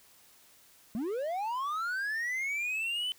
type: linear sweep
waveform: triangle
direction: up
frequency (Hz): 201.9 to 3052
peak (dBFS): -29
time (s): 0.95-3.12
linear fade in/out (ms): 0
effects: white hiss -60 dBFS RMS until 3.18 s